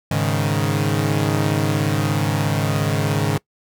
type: chord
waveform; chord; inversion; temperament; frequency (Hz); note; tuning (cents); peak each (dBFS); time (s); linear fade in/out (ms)
sawtooth; Ab suspended fourth; none; equal; 103.83 / 138.59 / 155.56; Ab2 / Db3 / Eb3; 0 / 0 / 0; -18; 0.11-3.38; 5
effects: noise-tail reverb RT60 0.1 s tail -22 dB re dry